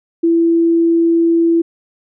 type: tone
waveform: sine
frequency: 334 Hz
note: E4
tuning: 23 cents sharp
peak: -9 dBFS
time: 0.23-1.62 s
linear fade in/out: 10 ms
effects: none